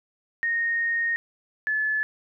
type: tone pair in turn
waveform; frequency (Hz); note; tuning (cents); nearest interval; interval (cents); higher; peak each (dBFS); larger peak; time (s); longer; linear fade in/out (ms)
sine; 1855 / 1726.3; A#6 / A6; -9 / -33; minor second; 124; first; -22; neither; 0.43-1.16 / 1.67-2.03; first; 0
effects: none